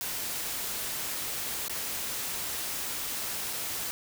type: noise with dropouts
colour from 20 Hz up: white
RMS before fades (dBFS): -34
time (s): 0.01-3.91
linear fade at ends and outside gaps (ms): 0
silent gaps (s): 1.682-1.696 / 3.528-3.532
effects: none